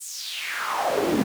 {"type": "noise with high-pass filter sweep", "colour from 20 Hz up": "brown", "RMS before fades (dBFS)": -26, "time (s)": [0, 1.24], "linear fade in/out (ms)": 20, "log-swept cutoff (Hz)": [8800, 220], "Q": 3.6, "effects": []}